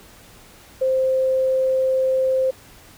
sine tone, 523.3 Hz, C5, in tune, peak -16 dBFS, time 0.81-2.51 s, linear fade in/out 10 ms, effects pink hiss -47 dBFS RMS until 2.97 s

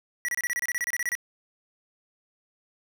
square tone bursts, 1936 Hz, B6, 35 cents flat, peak -26 dBFS, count 15, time 0.25-1.152 s, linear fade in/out 0 ms, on 34 ms, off 28 ms, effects none

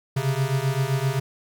square beating tone pair, 130.81 / 138.51 Hz, C3 / C#3, 0 / -1 cents, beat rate 7.7 Hz, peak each -25 dBFS, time 0.16-1.2 s, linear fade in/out 10 ms, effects 10-bit

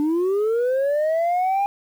sine linear sweep, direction up, 290.2 to 811 Hz, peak -15 dBFS, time 0-1.66 s, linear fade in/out 0 ms, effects tanh soft clip ceiling -17 dBFS + 8-bit

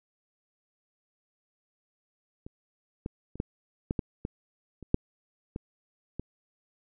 clicks, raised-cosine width 3 ms, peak -29 / -20 / -29 / -15 / -15 / -15 / -19 / -30 / -8 / -21 / -21 dBFS, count 11, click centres 2.465 / 3.061 / 3.356 / 3.401 / 3.909 / 3.992 / 4.251 / 4.827 / 4.944 / 5.561 / 6.196 s, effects none

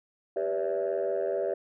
sine chord, E minor seventh, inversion first, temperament equal with one note detuned, 392 / 493.9 / 574.9 / 659.3 Hz, G4 / B4 / D5 / E5, 0 / 0 / -37 / 0 cents, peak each -30 / -32 / -30 / -32 dBFS, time 0.36-1.54 s, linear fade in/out 5 ms, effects tanh soft clip ceiling -21 dBFS

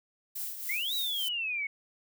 violet noise with tremolo, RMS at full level -35 dBFS, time 0.35-1.29 s, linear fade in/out 10 ms, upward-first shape triangle, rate 3.5 Hz, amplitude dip 60%
sine exponential two-way sweep, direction up then down, 2011 to 3951 to 2184 Hz, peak -30 dBFS, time 0.69-1.67 s, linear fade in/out 5 ms, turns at 0.94 s
effects none

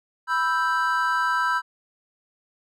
triangle chord, E minor, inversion second, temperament equal, 987.8 / 1318.5 / 1568 Hz, B5 / E6 / G6, 0 / 0 / 0 cents, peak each -23 dBFS, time 0.27-1.62 s, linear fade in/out 50 ms, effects none

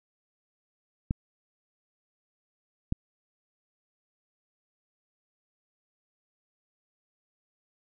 clicks, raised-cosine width 5 ms, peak -14 dBFS, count 2, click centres 1.109 / 2.924 s, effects none

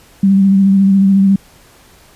sine tone with vibrato, 195 Hz, G3, 9 cents flat, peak -6 dBFS, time 0.23-1.36 s, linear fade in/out 5 ms, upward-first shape sine, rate 14 Hz, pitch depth 26 cents each way, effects pink hiss -45 dBFS RMS until 2.15 s + resampled to 32000 Hz

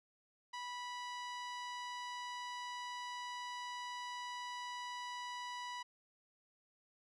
sawtooth tone with low-pass filter, 982 Hz, B5, 10 cents flat, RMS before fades -45 dBFS, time 0.53-5.83 s, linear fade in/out 10 ms, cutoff 5400 Hz, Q 0.95, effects none

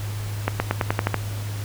accelerating click train, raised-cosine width 0.5 ms, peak -5 dBFS, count 8, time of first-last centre 0.48-1.143 s, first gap 120 ms, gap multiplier 0.92, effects added 103 Hz sine -27 dBFS peak until 1.64 s + pink hiss -38 dBFS RMS until 1.64 s

